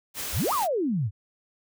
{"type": "noise", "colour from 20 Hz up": "white", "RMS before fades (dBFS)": -33, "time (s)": [0.14, 0.68], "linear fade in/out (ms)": 50}
{"type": "exponential two-way sweep", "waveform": "sine", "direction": "up then down", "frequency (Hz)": [47, 1285, 90.9], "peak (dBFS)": -23, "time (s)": [0.32, 1.11], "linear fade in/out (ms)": 50, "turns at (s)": 0.53}
{"effects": []}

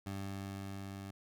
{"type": "tone with level ramp", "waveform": "20% pulse", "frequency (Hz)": 98, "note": "G2", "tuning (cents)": 0, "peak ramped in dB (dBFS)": [-34, -39], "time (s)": [0.06, 1.11], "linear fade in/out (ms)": 5, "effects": []}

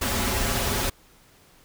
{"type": "noise with comb filter", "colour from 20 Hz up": "pink", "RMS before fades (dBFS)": -25, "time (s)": [0.01, 0.9], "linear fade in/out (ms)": 10, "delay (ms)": 6.5, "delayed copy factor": -0.8, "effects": ["pink hiss -56 dBFS RMS until 1.64 s"]}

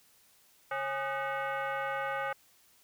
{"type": "tone with frequency modulation", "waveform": "sine", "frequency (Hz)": 140.3, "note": "C#3", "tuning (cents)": 21, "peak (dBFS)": -31, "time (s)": [0.71, 2.33], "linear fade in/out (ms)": 5, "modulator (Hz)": 685, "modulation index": 2.5, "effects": ["white hiss -64 dBFS RMS until 2.83 s"]}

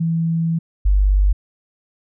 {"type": "tone pair in turn", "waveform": "sine", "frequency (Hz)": [164.8, 49], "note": ["E3", "G1"], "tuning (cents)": [0, 0], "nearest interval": "octave + major sixth", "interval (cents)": 2100, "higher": "first", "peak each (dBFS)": [-16, -11], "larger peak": "second", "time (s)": [[0, 0.59], [0.85, 1.33]], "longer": "first", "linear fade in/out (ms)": 10, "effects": []}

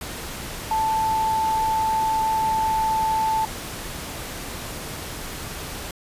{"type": "tone in noise", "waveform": "sine", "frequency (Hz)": 880, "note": "A5", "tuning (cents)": 0, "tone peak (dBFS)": -19, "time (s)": [0.71, 3.45], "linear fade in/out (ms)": 2, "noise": "pink", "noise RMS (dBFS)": -33, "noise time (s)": [0.01, 5.91], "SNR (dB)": 11, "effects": ["resampled to 32000 Hz"]}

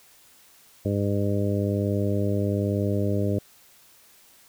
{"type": "harmonic tone", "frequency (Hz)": 101.1, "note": "G#2", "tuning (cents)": -46, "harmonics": [1, 2, 3, 4, 5, 6], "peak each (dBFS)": [-25, -28, -30, -31, -32, -33], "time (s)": [0.85, 3.39], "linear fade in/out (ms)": 5, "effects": ["white hiss -55 dBFS RMS until 4.48 s"]}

